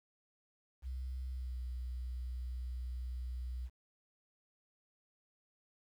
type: tone with pitch glide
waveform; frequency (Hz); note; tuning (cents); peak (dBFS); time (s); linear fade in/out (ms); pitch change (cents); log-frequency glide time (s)
sine; 64.3 to 62.04; C2 to B1; -30 to +9; -38; 0.82-3.7; 50; -61; 1.3-1.57
effects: 11-bit